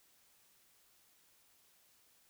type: silence
effects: white hiss -69 dBFS RMS until 2.29 s